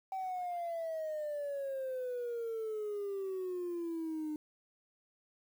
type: exponential sweep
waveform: sine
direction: down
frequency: 770 to 301.7 Hz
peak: -34 dBFS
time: 0.12-4.36 s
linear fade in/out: 2 ms
effects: tanh soft clip ceiling -32 dBFS + 10-bit